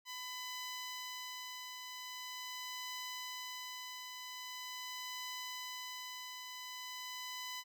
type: tone with tremolo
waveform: 10% pulse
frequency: 1003 Hz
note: B5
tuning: 26 cents sharp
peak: -33 dBFS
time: 0.05-7.64 s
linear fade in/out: 50 ms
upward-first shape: triangle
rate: 0.43 Hz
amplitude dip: 40%
effects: none